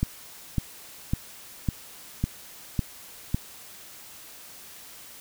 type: click train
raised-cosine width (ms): 5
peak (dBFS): -11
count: 7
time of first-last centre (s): 0.03-3.345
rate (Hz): 1.81
effects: white hiss -46 dBFS RMS until 5.2 s